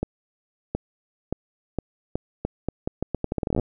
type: accelerating click train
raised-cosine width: 2 ms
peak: -11 dBFS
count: 22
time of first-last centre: 0.03-3.597 s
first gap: 720 ms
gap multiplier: 0.8
effects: none